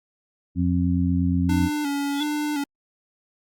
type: harmonic tone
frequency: 88.3 Hz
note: F2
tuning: 20 cents sharp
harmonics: 1 / 2 / 3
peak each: -23 / -23 / -23 dBFS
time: 0.55-1.7 s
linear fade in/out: 50 ms
type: tone with vibrato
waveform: square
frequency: 290.5 Hz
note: D4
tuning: 19 cents flat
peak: -24 dBFS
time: 1.49-2.64 s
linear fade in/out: 5 ms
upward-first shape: square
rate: 1.4 Hz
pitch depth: 45 cents each way
type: tone with exponential growth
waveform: sine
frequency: 3421 Hz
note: A7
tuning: 49 cents flat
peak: -24 dBFS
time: 2.08-2.23 s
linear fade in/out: 2 ms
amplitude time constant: 32 ms
effects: Opus 48 kbps